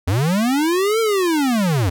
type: linear two-way sweep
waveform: square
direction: up then down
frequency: 81.3 to 459.2 to 81.3 Hz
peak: -16 dBFS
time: 0.07-1.9 s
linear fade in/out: 10 ms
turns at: 1 s
effects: none

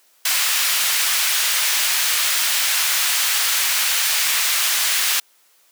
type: high-pass noise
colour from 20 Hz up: pink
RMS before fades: -19 dBFS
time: 0.25-5.2 s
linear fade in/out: 5 ms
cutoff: 1900 Hz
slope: 12 dB/octave
effects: white hiss -57 dBFS RMS until 5.71 s + high-pass 400 Hz 12 dB/octave

